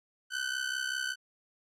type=ring-modulated tone; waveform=sawtooth; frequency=1511 Hz; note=F#6; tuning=36 cents sharp; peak=-25 dBFS; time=0.3-1.16 s; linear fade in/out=50 ms; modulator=32.6 Hz; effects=low-pass 9000 Hz 12 dB/octave